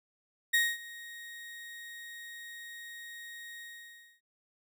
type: tone with ADSR envelope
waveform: 35% pulse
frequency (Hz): 1873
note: A#6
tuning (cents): +8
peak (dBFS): -21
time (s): 0.53-4.21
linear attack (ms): 13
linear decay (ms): 230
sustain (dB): -21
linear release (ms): 610
effects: none